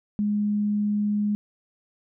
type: tone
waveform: sine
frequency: 207.7 Hz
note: G#3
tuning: in tune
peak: -21 dBFS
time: 0.19-1.35 s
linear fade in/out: 0 ms
effects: none